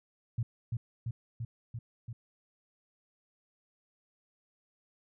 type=tone with echo; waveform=sine; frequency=116.2 Hz; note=A#2; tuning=5 cents flat; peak=-28 dBFS; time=0.38-0.43 s; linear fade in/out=5 ms; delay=340 ms; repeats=5; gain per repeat=-2 dB; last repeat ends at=2.13 s; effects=none